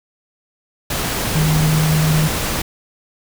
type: tone in noise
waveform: sine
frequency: 155.56 Hz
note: D#3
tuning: in tune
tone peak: -13 dBFS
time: 1.35-2.28 s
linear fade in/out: 5 ms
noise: pink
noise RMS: -21 dBFS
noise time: 0.9-2.62 s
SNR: +5 dB
effects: none